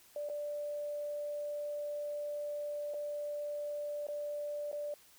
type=tone with dropouts; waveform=sine; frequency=587.3 Hz; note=D5; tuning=in tune; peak=-36 dBFS; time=0.16-4.94 s; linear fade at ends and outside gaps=2 ms; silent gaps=0.289-0.297 / 2.938-2.942 / 4.069-4.085 / 4.716-4.728 s; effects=white hiss -62 dBFS RMS until 5.18 s